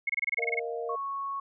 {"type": "tone bursts", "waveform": "sine", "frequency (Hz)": 2174, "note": "C#7", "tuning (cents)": -34, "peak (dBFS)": -25, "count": 11, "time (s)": [0.07, 0.595], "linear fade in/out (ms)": 5, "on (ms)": 25, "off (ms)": 25}
{"type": "chord", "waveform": "sine", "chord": "Bb suspended fourth", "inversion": "none", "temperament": "equal", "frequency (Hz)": [466.2, 622.3, 698.5], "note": ["Bb4", "Eb5", "F5"], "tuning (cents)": [0, 0, 0], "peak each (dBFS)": [-33, -39, -38], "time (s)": [0.38, 0.96], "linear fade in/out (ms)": 10}
{"type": "tone", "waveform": "sine", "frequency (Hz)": 1105, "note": "C#6", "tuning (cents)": -6, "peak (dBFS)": -31, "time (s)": [0.89, 1.4], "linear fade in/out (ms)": 5}
{"effects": []}